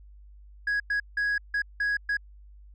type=tone bursts at uneven times; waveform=sine; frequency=1661.2 Hz; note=G#6; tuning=in tune; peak=-21 dBFS; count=6; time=0.67-0.8 / 0.9-1 / 1.17-1.38 / 1.54-1.62 / 1.8-1.97 / 2.09-2.17 s; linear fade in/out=5 ms; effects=tanh soft clip ceiling -23 dBFS + added 50 Hz sine -47 dBFS peak until 2.74 s